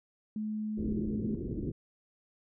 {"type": "tone", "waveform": "sine", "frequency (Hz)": 214.4, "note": "A3", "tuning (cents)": -45, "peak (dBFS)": -32, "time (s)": [0.36, 1.35], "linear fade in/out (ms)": 2}
{"type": "low-pass noise", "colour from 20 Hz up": "white", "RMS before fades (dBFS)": -36, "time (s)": [0.77, 1.72], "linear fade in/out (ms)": 10, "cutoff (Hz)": 390, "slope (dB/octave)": 48}
{"effects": []}